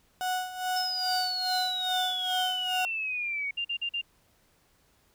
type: tone with tremolo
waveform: 35% pulse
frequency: 737 Hz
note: F#5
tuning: 7 cents flat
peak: -25 dBFS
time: 0.21-2.85 s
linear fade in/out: 0 ms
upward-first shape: sine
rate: 2.4 Hz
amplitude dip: 75%
type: exponential sweep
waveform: sine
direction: down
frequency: 5274 to 2217 Hz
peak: -29 dBFS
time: 0.76-3.51 s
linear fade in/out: 5 ms
type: tone bursts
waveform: sine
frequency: 2794 Hz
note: F7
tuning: in tune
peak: -28 dBFS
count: 4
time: 3.57-4.015 s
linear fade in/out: 10 ms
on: 79 ms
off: 43 ms
effects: pink hiss -66 dBFS RMS until 5.14 s